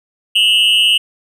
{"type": "tone with amplitude modulation", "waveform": "triangle", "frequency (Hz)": 2896, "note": "F#7", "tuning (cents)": -38, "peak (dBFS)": -3, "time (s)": [0.35, 0.98], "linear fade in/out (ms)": 10, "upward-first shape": "sine", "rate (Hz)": 216, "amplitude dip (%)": 100, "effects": []}